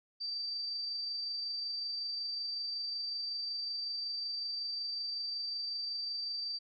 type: tone with amplitude modulation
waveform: sine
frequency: 4656 Hz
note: D8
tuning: 16 cents flat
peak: -34 dBFS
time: 0.2-6.59 s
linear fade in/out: 20 ms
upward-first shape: sine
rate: 25.4 Hz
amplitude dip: 25%
effects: none